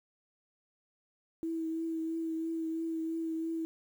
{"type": "tone with vibrato", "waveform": "sine", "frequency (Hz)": 325.2, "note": "E4", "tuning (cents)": -23, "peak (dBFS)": -32, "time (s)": [1.43, 3.65], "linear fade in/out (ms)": 0, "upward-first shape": "triangle", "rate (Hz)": 3, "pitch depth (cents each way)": 23, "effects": ["10-bit"]}